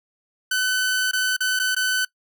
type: tone with dropouts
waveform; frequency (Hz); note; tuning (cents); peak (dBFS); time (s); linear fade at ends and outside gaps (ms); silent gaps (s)
sawtooth; 1510; F#6; +35; -16; 0.51-2.05; 5; 1.113-1.132 / 1.366-1.405 / 1.592-1.597 / 1.749-1.764
effects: noise-tail reverb RT60 0.1 s tail -22 dB re dry